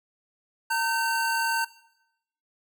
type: tone pair together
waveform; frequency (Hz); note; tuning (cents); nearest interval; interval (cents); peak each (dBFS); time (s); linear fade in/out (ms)
square; 915.1 / 1539; A#5 / G6; -32 / -32; major sixth; 900; -27; 0.7-1.65; 10
effects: noise-tail reverb RT60 0.8 s tail -18 dB re dry